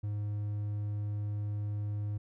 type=tone; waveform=triangle; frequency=103.83 Hz; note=G#2; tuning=in tune; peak=-30 dBFS; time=0.03-2.18 s; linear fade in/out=10 ms; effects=none